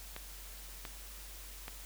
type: clicks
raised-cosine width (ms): 0.3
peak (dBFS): -26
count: 3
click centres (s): 0.164 / 0.852 / 1.681
effects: added 47 Hz sine -49 dBFS peak until 1.85 s + white hiss -51 dBFS RMS until 1.85 s